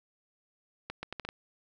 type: accelerating click train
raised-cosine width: 0.3 ms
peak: -21 dBFS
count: 6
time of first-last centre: 0.9-1.289 s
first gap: 130 ms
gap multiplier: 0.74
effects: none